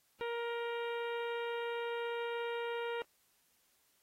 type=harmonic tone with a mistuned harmonic; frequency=470 Hz; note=A#4; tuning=14 cents sharp; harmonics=1 / 2 / 3 / 4 / 5 / 6 / 7 / 8; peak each=-37 / -43 / -46 / -49 / -50 / -52 / -56 / -58 dBFS; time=0.21-3.02 s; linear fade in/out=0 ms; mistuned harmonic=7; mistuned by=-40 cents; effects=white hiss -73 dBFS RMS until 4.02 s + AAC 48 kbps